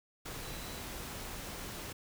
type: tone in noise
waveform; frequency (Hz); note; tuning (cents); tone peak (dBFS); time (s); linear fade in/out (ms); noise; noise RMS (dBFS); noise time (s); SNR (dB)
sine; 3951; B7; 0; -53; 0.43-0.81; 10; pink; -43; 0.25-1.93; -13
effects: none